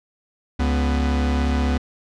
45% pulse tone pair together, 70.7 / 248.5 Hz, C#2 / B3, +35 / +11 cents, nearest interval octave + minor seventh, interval 2176 cents, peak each -19 / -24 dBFS, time 0.59-1.78 s, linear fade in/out 10 ms, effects low-pass 5000 Hz 12 dB/octave

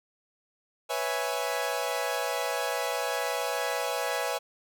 sawtooth chord, C# minor seventh, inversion third, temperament equal, 493.9 / 554.4 / 659.3 / 830.6 Hz, B4 / C#5 / E5 / G#5, 0 / 0 / 0 / 0 cents, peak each -30 dBFS, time 0.89-4.39 s, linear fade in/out 20 ms, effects none

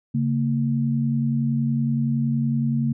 sine tone pair together, 138.59 / 229.3 Hz, C#3 / A#3, 0 / -28 cents, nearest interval major sixth, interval 872 cents, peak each -22 dBFS, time 0.14-2.93 s, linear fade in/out 10 ms, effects none

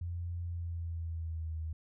sine tone with pitch glide, 86.4 to 79.69 Hz, F2 to D#2, -18 to +42 cents, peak -35 dBFS, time 0.01-1.73 s, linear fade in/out 5 ms, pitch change -140 cents, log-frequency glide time 0.45-1.57 s, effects none

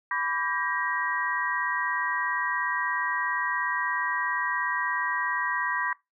sine tone cluster, 995 / 1152 / 1596 / 1896 Hz, B5 / D6 / G6 / A#6, +13 / -34 / +31 / +29 cents, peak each -31 / -32 / -32 / -30 dBFS, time 0.11-5.93 s, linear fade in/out 2 ms, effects noise-tail reverb RT60 0.2 s tail -22 dB re dry

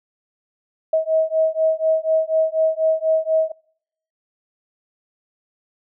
sine beating tone pair, 636 / 640.1 Hz, D#5 / D#5, +38 / +49 cents, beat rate 4.1 Hz, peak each -19 dBFS, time 0.93-3.52 s, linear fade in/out 5 ms, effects noise-tail reverb RT60 0.7 s tail -26 dB re dry

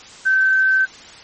sine tone, 1543 Hz, G6, 28 cents flat, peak -12 dBFS, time 0.25-0.86 s, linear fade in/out 20 ms, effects white hiss -40 dBFS RMS until 1.23 s + MP3 32 kbps

